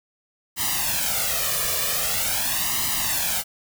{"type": "noise with flanger", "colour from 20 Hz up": "white", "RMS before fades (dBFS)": -24, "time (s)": [0.56, 3.44], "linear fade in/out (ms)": 50, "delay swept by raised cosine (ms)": [1, 1.72], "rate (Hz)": 0.44, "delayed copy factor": 0.95, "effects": []}